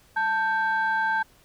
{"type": "tone pair together", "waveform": "sine", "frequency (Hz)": [884.3, 1568], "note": ["A5", "G6"], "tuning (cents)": [8, 0], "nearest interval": "minor seventh", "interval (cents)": 992, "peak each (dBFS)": -23, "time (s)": [0.16, 1.23], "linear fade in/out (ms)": 10, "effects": ["tanh soft clip ceiling -17 dBFS", "pink hiss -58 dBFS RMS until 1.44 s"]}